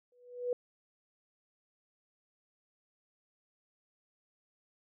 sine tone with exponential growth, 490.8 Hz, B4, 11 cents flat, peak -27 dBFS, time 0.12-0.53 s, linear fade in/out 2 ms, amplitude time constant 88 ms, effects none

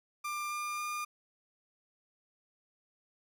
30% pulse tone with pitch steps, 1192 / 1200.3 / 1208.6 Hz, D6 / D6 / D6, +25 / +37 / +49 cents, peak -32 dBFS, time 0.24-1.05 s, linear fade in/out 10 ms, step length 270 ms, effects none

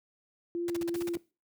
sine tone with vibrato, 342.2 Hz, F4, 35 cents flat, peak -30 dBFS, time 0.55-1.17 s, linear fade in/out 0 ms, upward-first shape sine, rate 2.6 Hz, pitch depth 16 cents each way
pink noise bursts, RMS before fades -40 dBFS, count 8, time 0.68-1.156 s, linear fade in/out 2 ms, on 21 ms, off 44 ms
blue noise with exponential decay, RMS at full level -47 dBFS, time 0.96-1.31 s, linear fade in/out 1 ms, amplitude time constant 74 ms
effects noise-tail reverb RT60 0.3 s tail -21 dB re dry + high-pass 100 Hz 12 dB/octave

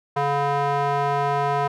square tone with band-pass filter, 142.1 Hz, C#3, 43 cents sharp, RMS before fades -22 dBFS, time 0.16-1.68 s, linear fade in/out 10 ms, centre 870 Hz, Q 1.9, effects none

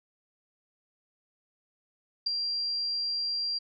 sine tone with ADSR envelope, 4747 Hz, D8, 18 cents sharp, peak -22 dBFS, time 2.26-3.59 s, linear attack 10 ms, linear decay 7 ms, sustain -6 dB, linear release 15 ms, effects none

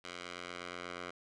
10% pulse tone with band-pass filter sweep, 88.3 Hz, F2, 20 cents sharp, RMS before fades -45 dBFS, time 0.04-1.11 s, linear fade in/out 10 ms, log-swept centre 2900 to 1600 Hz, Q 0.72, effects resampled to 22050 Hz + 11-bit

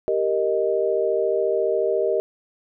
sine chord, Eb major, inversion first, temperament equal, 392 / 466.2 / 622.3 Hz, G4 / Bb4 / Eb5, 0 / 0 / 0 cents, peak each -23 dBFS, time 0.08-2.2 s, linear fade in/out 0 ms, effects none

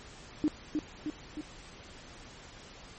sine tone with echo, 303.5 Hz, D#4, 43 cents flat, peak -23 dBFS, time 0.44-0.48 s, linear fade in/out 0 ms, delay 310 ms, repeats 3, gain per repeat -4 dB, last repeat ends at 1.41 s, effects pink hiss -50 dBFS RMS until 2.98 s + MP3 32 kbps

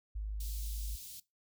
sine tone, 52 Hz, G#1, 3 cents sharp, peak -35 dBFS, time 0.15-0.96 s, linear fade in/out 10 ms
white band-stop noise, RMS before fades -48 dBFS, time 0.4-1.2 s, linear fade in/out 5 ms, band 140 to 3400 Hz, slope 24 dB/octave
effects noise-tail reverb RT60 0.2 s tail -19 dB re dry

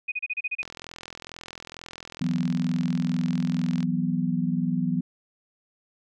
sine tone bursts, 2489 Hz, D#7, in tune, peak -25 dBFS, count 8, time 0.08-0.624 s, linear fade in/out 10 ms, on 40 ms, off 32 ms
click train, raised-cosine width 0.2 ms, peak -21 dBFS, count 136, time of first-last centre 0.63-3.829 s, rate 42.2 Hz
sine chord, E suspended second, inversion none, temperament equal, 164.81 / 185 / 246.9 Hz, E3 / F#3 / B3, 0 / 0 / 0 cents, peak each -27 dBFS, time 2.21-5.01 s, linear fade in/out 5 ms
effects none

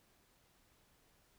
silence, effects pink hiss -71 dBFS RMS until 1.38 s

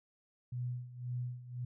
sine tone with tremolo, 123.47 Hz, B2, in tune, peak -34 dBFS, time 0.52-1.65 s, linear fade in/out 5 ms, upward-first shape sine, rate 1.9 Hz, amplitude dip 80%, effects none

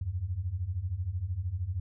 sine beating tone pair, 82.41 / 95.41 Hz, E2 / G2, 0 / -46 cents, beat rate 13 Hz, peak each -35 / -32 dBFS, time 0.01-1.8 s, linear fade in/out 5 ms, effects none

